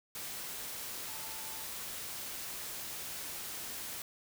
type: tone in noise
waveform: sine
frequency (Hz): 880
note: A5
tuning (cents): 0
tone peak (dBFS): -53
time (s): 1.08-1.64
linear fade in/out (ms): 2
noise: white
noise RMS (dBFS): -42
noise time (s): 0.15-4.02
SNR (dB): -14
effects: none